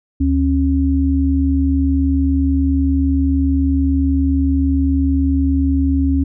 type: tone pair together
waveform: sine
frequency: 75 / 271.9 Hz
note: D2 / C#4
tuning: +37 / -33 cents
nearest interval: octave + minor seventh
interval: 2230 cents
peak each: -15 dBFS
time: 0.2-6.24 s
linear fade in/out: 10 ms
effects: none